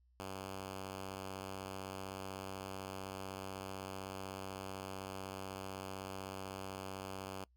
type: tone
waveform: 5% pulse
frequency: 95.9 Hz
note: G2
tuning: 37 cents flat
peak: -32 dBFS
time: 0.2-7.44 s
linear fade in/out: 0 ms
effects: noise-tail reverb RT60 0.1 s tail -24 dB re dry + added 61 Hz sine -67 dBFS peak until 7.56 s